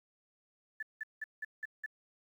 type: tone bursts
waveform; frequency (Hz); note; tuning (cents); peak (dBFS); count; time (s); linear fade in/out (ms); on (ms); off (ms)
sine; 1745; A6; -15; -36; 6; 0.8-1.862; 5; 27; 180
effects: 11-bit